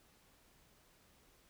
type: silence
effects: pink hiss -68 dBFS RMS until 1.49 s